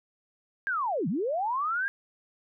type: linear two-way sweep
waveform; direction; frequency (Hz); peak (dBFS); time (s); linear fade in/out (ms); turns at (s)
sine; down then up; 1643 to 146.83 to 1643; -26; 0.67-1.88; 0; 1.08
effects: none